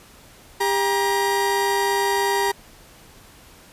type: tone pair together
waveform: 30% pulse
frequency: 398.6 / 948 Hz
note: G4 / A#5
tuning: +29 / +29 cents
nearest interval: octave + minor third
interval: 1500 cents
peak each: -19 dBFS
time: 0.6-2.52 s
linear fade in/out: 10 ms
effects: pink hiss -48 dBFS RMS until 3.72 s + resampled to 32000 Hz